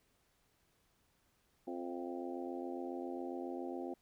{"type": "harmonic tone with a mistuned harmonic", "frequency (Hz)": 87.31, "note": "F2", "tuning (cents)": 0, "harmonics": [3, 4, 5, 6, 7, 8, 9], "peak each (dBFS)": [-44, -43, -53, -49, -56, -50, -50], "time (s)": [1.67, 3.94], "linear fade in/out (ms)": 5, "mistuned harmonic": 8, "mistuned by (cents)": -26, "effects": ["pink hiss -75 dBFS RMS until 4.01 s"]}